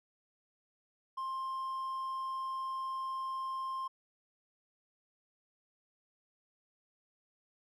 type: tone with hard clipping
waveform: triangle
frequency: 1056 Hz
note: C6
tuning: 16 cents sharp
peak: -36 dBFS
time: 1.17-3.88 s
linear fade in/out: 10 ms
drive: 5 dB
effects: none